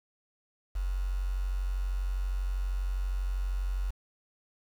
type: tone with quantisation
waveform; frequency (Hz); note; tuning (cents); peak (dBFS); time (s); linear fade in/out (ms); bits
sine; 46.25; F#1; 0; -28; 0.75-3.91; 10; 8
effects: none